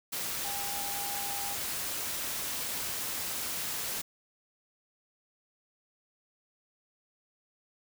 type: tone in noise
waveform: sine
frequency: 806 Hz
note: G5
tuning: 48 cents sharp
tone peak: -40 dBFS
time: 0.44-1.55 s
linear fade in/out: 10 ms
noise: white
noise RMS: -35 dBFS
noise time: 0.12-4.02 s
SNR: -8 dB
effects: none